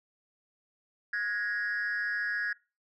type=tone with amplitude modulation; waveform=sine; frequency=1661.2 Hz; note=G#6; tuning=in tune; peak=-23 dBFS; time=1.13-2.53 s; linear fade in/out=5 ms; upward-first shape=sine; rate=214 Hz; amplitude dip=95%; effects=noise-tail reverb RT60 0.3 s tail -23 dB re dry + tanh soft clip ceiling -24 dBFS